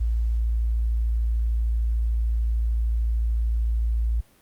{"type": "tone", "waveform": "sine", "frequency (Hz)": 56.7, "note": "A#1", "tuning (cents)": -47, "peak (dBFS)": -20, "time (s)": [0, 4.21], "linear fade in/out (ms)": 10, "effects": ["pink hiss -58 dBFS RMS until 4.41 s", "Opus 48 kbps"]}